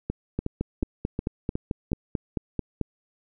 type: two click trains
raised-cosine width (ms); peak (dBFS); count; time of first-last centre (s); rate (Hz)
3; -14 / -13; 6 / 12; 0.1-1.918 / 0.39-2.813; 2.75 / 4.54
effects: none